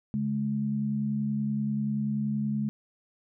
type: tone pair together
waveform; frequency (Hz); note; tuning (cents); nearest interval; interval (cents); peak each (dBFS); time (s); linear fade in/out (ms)
sine; 140.95 / 211.4; C#3 / G#3; +29 / +31; perfect fifth; 702; -32 / -27; 0.14-2.69; 0
effects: none